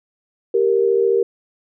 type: tone pair together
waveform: sine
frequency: 392 / 466.2 Hz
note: G4 / A#4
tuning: 0 / 0 cents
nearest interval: minor third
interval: 300 cents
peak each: -16 dBFS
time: 0.54-1.23 s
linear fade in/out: 5 ms
effects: none